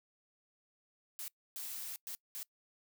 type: noise bursts at uneven times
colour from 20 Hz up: blue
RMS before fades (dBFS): -43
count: 4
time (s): 1.19-1.28 / 1.56-1.96 / 2.07-2.15 / 2.35-2.43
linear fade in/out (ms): 0
effects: noise-tail reverb RT60 0.1 s tail -23 dB re dry